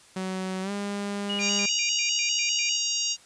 sawtooth tone with pitch glide, 187.6 to 202.2 Hz, F#3 to G#3, +24 to -46 cents, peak -25 dBFS, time 0.16-1.66 s, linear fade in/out 5 ms, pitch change +130 cents, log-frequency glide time 0.62-0.71 s
sine tone with vibrato, 2637 Hz, E7, in tune, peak -28 dBFS, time 1.29-2.77 s, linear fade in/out 10 ms, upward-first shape square, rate 5 Hz, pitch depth 160 cents each way
harmonic tone, 940 Hz, A#5, 14 cents sharp, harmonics 3 / 4 / 5 / 6 / 7 / 8, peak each -31 / -36 / -31 / -33 / -29 / -39 dBFS, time 1.39-3.17 s, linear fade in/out 50 ms
effects white hiss -54 dBFS RMS until 3.25 s + resampled to 22050 Hz

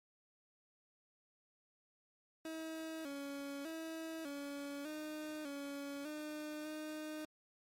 30% pulse tone with pitch steps, 320.6 / 280.6 / 323.3 / 283.5 / 306.4 / 281.9 / 303.1 / 307.8 Hz, E4 / C#4 / E4 / C#4 / D#4 / C#4 / D#4 / D#4, -48 / +21 / -34 / +39 / -27 / +29 / -45 / -19 cents, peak -40 dBFS, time 2.45-7.25 s, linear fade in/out 2 ms, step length 600 ms, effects MP3 64 kbps

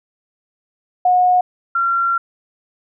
sine tone pair in turn, 726 / 1370.5 Hz, F#5 / F6, -33 / -33 cents, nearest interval major seventh, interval 1100 cents, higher second, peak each -10 / -14 dBFS, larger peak first, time 1.05-1.41 / 1.75-2.18 s, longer second, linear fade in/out 5 ms, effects none

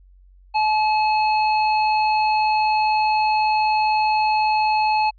square tone, 859 Hz, A5, 42 cents flat, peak -17 dBFS, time 0.54-5.11 s, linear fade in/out 20 ms, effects added 46 Hz sine -47 dBFS peak until 5.18 s + resampled to 11025 Hz

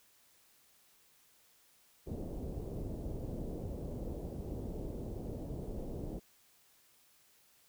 pink low-pass noise, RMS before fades -41 dBFS, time 2.06-6.2 s, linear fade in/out 20 ms, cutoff 560 Hz, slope 24 dB/octave, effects white hiss -67 dBFS RMS until 7.68 s

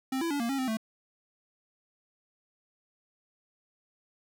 square tone with pitch steps, 263.6 / 334.1 / 286.2 / 233.4 / 273 / 259.7 / 220.8 Hz, C4 / E4 / D4 / A#3 / C#4 / C4 / A3, +13 / +23 / -45 / +2 / -26 / -13 / +6 cents, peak -29 dBFS, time 0.12-0.771 s, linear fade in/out 5 ms, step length 93 ms, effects none

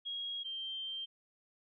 sine tone pair in turn, 3287 / 3149 Hz, G#7 / G7, -19 / +7 cents, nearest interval minor second, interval 74 cents, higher first, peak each -37 / -38 dBFS, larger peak first, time 0.05-0.44 / 0.44-1.06 s, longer second, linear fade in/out 20 ms, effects none

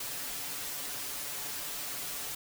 white noise with comb filter, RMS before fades -38 dBFS, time 0-2.35 s, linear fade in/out 5 ms, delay 6.9 ms, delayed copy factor +0.85, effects none

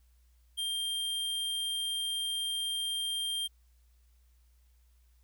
square tone, 3188 Hz, G7, 28 cents sharp, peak -32 dBFS, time 0.57-3.48 s, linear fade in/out 20 ms, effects added 60 Hz sine -61 dBFS peak until 5.23 s + white hiss -75 dBFS RMS until 5.23 s

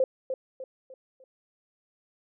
sine tone with echo, 523.3 Hz, C5, in tune, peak -19 dBFS, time 0-0.04 s, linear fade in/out 2 ms, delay 300 ms, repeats 4, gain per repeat -8 dB, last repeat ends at 1.24 s, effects none

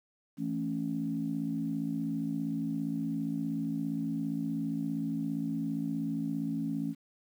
sine chord, A major, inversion second, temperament equal, 164.81 / 220 / 277.2 Hz, E3 / A3 / C#4, 0 / 0 / 0 cents, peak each -36 / -35 / -33 dBFS, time 0.37-6.95 s, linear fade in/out 50 ms, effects tanh soft clip ceiling -21 dBFS + 10-bit

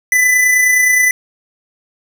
square tone with amplitude modulation, 1999 Hz, B6, 20 cents sharp, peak -8 dBFS, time 0.12-1.11 s, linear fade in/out 2 ms, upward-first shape sine, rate 29.6 Hz, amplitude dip 35%, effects 7-bit

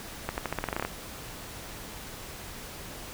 accelerating click train, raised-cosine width 0.5 ms, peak -14 dBFS, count 12, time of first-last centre 0.29-0.85 s, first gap 89 ms, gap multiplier 0.88, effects pink hiss -42 dBFS RMS until 3.13 s

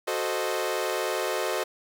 sawtooth chord, F# diminished seventh, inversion none, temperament equal, 370 / 440 / 523.3 / 622.3 Hz, F#4 / A4 / C5 / Eb5, 0 / 0 / 0 / 0 cents, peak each -28 dBFS, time 0.07-1.64 s, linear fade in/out 10 ms, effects none

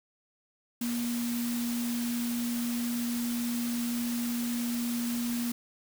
sine tone in noise, 238.3 Hz, A#3, 38 cents sharp, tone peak -29 dBFS, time 0.81-5.52 s, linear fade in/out 5 ms, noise white, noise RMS -39 dBFS, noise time 0.81-5.52 s, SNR +7 dB, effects none

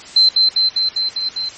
sine tone with echo, 4096 Hz, C8, 38 cents flat, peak -7 dBFS, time 0.16-0.29 s, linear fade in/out 5 ms, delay 200 ms, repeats 6, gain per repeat -2 dB, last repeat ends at 1.49 s, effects white hiss -36 dBFS RMS until 1.57 s + MP3 32 kbps

